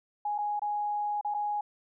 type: tone with dropouts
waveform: sine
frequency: 830.6 Hz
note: G#5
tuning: in tune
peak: -28 dBFS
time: 0.25-1.61 s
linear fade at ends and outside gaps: 5 ms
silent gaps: 0.381-0.385 / 0.595-0.618 / 1.212-1.247 / 1.341-1.345 s
effects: none